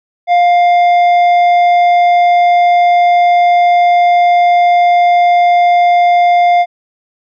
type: tone with tanh clipping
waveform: sine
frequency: 703 Hz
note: F5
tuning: 11 cents sharp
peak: -7 dBFS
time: 0.27-6.66 s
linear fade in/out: 50 ms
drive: 8 dB
effects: none